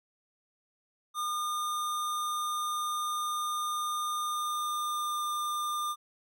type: tone with pitch glide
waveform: square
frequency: 1213 to 1201.8 Hz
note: D#6 to D6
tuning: -44 to +40 cents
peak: -31 dBFS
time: 1.14-5.96 s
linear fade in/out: 50 ms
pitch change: -16 cents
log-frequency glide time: 4.27-5.22 s
effects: none